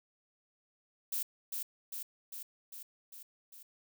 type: noise with echo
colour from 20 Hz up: violet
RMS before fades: -35 dBFS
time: 1.12-1.23 s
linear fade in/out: 5 ms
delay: 400 ms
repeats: 6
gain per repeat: -3 dB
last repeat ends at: 3.63 s
effects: none